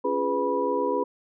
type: tone cluster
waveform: sine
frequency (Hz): 279.5 / 347.5 / 414.4 / 498.5 / 978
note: C#4 / F4 / G#4 / B4 / B5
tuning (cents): +14 / -9 / -4 / +16 / -17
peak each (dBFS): -31 / -33 / -28 / -27 / -28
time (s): 0.04-1.04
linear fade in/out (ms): 10
effects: none